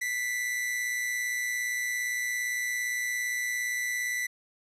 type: tone pair together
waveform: 45% pulse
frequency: 1975.5 / 2093 Hz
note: B6 / C7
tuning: 0 / 0 cents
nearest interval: minor second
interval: 100 cents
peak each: -29 / -38 dBFS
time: 0.01-4.27 s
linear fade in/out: 10 ms
effects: resampled to 32000 Hz